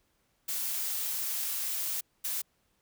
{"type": "noise bursts at uneven times", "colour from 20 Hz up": "blue", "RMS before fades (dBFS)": -33, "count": 2, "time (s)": [[0.48, 2.01], [2.24, 2.42]], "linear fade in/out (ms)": 10, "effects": ["pink hiss -73 dBFS RMS until 2.81 s"]}